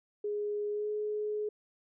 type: tone with pitch glide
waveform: sine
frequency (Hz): 415.3 to 422.1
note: G#4 to G#4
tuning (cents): 0 to +28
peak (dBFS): -31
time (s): 0.24-1.49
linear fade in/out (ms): 5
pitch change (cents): +28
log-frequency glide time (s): 0.71-0.89
effects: none